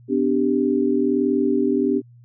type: chord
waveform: sine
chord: G major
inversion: first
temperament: equal with one note detuned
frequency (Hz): 252.4 / 293.7 / 392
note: B3 / D4 / G4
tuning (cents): +38 / 0 / 0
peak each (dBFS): -21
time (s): 0.08-2.02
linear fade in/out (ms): 50
effects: added 120 Hz sine -45 dBFS peak until 2.24 s